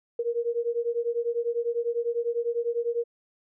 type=beating tone pair; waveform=sine; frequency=466.2 / 476.2 Hz; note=A#4 / A#4; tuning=0 / +37 cents; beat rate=10 Hz; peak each=-28 dBFS; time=0.19-3.04 s; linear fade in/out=5 ms; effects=none